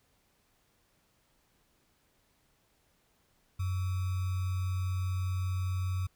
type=tone with sample-and-hold; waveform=sine; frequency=92.5 Hz; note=F#2; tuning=in tune; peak=-29 dBFS; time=3.59-6.07 s; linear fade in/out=10 ms; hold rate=1225 Hz; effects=pink hiss -71 dBFS RMS until 6.15 s